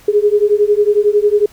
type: beating tone pair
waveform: sine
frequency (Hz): 409.7 / 420.7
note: G#4 / G#4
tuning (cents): -24 / +22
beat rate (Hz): 11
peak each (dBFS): -12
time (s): 0.08-1.46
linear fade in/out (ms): 5
effects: pink hiss -45 dBFS RMS until 1.52 s